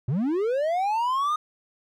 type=linear sweep; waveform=triangle; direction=up; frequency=110.6 to 1244.5 Hz; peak=-20 dBFS; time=0.08-1.36 s; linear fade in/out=5 ms; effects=none